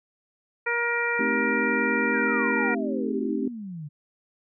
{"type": "harmonic tone", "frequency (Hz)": 472.8, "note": "A#4", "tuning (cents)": 24, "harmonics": [1, 2, 3, 4, 5], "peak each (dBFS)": [-30, -32, -28, -28, -30], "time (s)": [0.66, 2.75], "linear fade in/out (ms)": 10}
{"type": "chord", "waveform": "sine", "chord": "A half-diminished seventh", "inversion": "none", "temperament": "equal", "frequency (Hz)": [220, 261.6, 311.1, 392], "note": ["A3", "C4", "Eb4", "G4"], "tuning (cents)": [0, 0, 0, 0], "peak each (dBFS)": [-30, -29, -33, -31], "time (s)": [1.19, 3.48], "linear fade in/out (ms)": 5}
{"type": "exponential sweep", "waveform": "sine", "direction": "down", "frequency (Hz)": [1680, 141.5], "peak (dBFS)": -33, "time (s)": [2.13, 3.89], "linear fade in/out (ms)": 20}
{"effects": []}